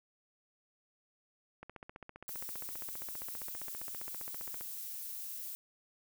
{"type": "click train", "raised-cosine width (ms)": 0.5, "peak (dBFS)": -32, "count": 46, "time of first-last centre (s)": [1.63, 4.61], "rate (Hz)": 15.1}
{"type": "noise", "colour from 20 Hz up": "violet", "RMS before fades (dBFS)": -43, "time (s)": [2.28, 5.55], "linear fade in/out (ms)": 0}
{"effects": []}